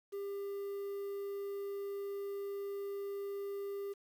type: tone with quantisation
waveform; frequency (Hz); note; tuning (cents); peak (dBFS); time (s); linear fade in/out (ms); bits
triangle; 399.2; G4; +32; -36; 0.12-3.94; 20; 10
effects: none